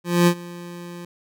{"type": "tone with ADSR envelope", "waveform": "25% pulse", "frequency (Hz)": 174.1, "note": "F3", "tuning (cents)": -5, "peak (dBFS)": -8, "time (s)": [0.04, 1.05], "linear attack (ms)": 230, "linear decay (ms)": 71, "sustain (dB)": -22, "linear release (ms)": 4, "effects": []}